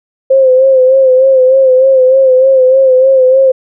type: tone with vibrato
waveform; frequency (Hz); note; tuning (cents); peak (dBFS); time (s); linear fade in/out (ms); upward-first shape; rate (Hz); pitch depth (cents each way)
sine; 523.3; C5; 0; -3; 0.3-3.52; 10; sine; 3.3; 47
effects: none